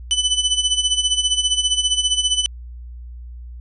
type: tone with tremolo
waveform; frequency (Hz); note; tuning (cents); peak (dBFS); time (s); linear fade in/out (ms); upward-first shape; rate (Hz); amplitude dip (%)
sawtooth; 3000; F#7; +23; -10; 0.11-2.46; 0; sine; 15; 75
effects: added 60 Hz sine -32 dBFS peak until 3.6 s + resampled to 24000 Hz